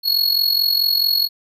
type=tone with amplitude modulation; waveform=square; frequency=4337 Hz; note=C#8; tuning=39 cents flat; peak=-12 dBFS; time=0.03-1.29 s; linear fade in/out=50 ms; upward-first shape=sine; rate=44.6 Hz; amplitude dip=75%; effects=none